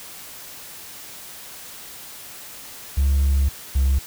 triangle tone pair in turn, 69 / 67.19 Hz, C#2 / C2, -7 / +47 cents, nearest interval unison, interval 46 cents, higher first, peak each -12 dBFS, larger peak neither, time 2.97-3.49 / 3.75-3.99 s, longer first, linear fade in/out 10 ms, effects tanh soft clip ceiling -11 dBFS + white hiss -39 dBFS RMS until 4.06 s

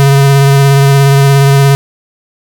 square tone with vibrato, 138.59 Hz, C#3, in tune, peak -4 dBFS, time 0-1.75 s, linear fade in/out 0 ms, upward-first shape triangle, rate 17 Hz, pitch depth 21 cents each way, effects 7-bit

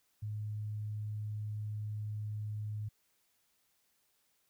sine tone, 106 Hz, G#2, 36 cents sharp, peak -36 dBFS, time 0.22-2.89 s, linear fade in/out 10 ms, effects white hiss -75 dBFS RMS until 4.49 s

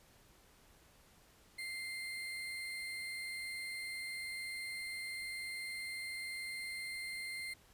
sine tone with sample-and-hold, 2093 Hz, C7, in tune, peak -40 dBFS, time 1.58-7.54 s, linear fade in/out 10 ms, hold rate 6300 Hz, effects pink hiss -65 dBFS RMS until 7.73 s + resampled to 32000 Hz

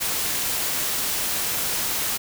white noise, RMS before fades -25 dBFS, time 0-2.18 s, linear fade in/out 20 ms, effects none

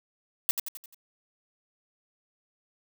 blue noise with echo, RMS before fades -23 dBFS, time 0.49-0.51 s, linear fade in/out 0 ms, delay 87 ms, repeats 5, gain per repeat -6 dB, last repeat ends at 0.945 s, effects none

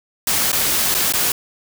white noise with dropouts, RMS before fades -18 dBFS, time 0.27-1.32 s, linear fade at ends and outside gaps 2 ms, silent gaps 0.518-0.528 / 0.943-0.948 / 1.124-1.136 s, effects none

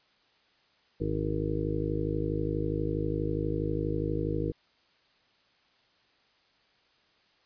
harmonic tone, 52.3 Hz, G#1, 13 cents sharp, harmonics 1 / 2 / 3 / 5 / 6 / 7 / 8 / 9, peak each -36 / -35 / -35 / -40 / -34 / -38 / -38 / -35 dBFS, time 1-4.52 s, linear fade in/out 10 ms, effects white hiss -66 dBFS RMS until 7.45 s + resampled to 11025 Hz

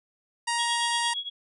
harmonic tone, 940 Hz, A#5, 14 cents sharp, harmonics 1 / 2 / 3 / 4 / 5 / 6 / 7 / 8 / 9 / 10, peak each -28 / -31 / -35 / -39 / -35 / -40 / -41 / -42 / -38 / -38 dBFS, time 0.47-1.14 s, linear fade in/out 10 ms
sine tone with tremolo, 3331 Hz, G#7, 4 cents sharp, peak -26 dBFS, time 0.58-1.3 s, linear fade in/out 20 ms, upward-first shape triangle, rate 8.7 Hz, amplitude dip 95%
effects none

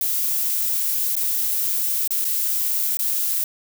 violet noise with dropouts, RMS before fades -22 dBFS, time 0.01-3.44 s, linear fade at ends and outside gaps 2 ms, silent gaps 1.155-1.165 / 2.077-2.106 / 2.245-2.25 / 2.971-2.991 s, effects none

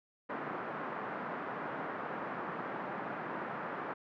white band-pass noise, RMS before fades -40 dBFS, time 0.29-3.94 s, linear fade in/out 10 ms, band 150 to 1500 Hz, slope 24 dB/octave, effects none

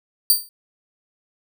5% pulse tone with exponential decay, 4641 Hz, D8, 21 cents flat, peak -3 dBFS, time 0.3-0.49 s, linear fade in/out 1 ms, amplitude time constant 41 ms, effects none

